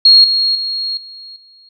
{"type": "tone with level steps", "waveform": "sine", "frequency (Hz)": 4284, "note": "C8", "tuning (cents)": 40, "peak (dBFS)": [-3, -11, -17, -31, -42], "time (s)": [0.05, 1.69], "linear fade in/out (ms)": 5, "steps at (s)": [0.24, 0.55, 0.97, 1.36], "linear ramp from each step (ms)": 2, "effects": []}